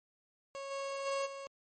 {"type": "tone with level steps", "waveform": "30% pulse", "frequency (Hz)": 550, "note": "C#5", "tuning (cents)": -14, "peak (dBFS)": [-38, -34, -30, -40], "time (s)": [0.55, 1.47], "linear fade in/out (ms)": 0, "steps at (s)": [0.7, 1.05, 1.25], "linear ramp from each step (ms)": 20, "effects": ["MP3 32 kbps"]}